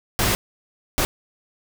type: noise bursts at uneven times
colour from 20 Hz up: pink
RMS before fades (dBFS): -20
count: 2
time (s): 0.19-0.35 / 0.98-1.05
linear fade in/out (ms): 0
effects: none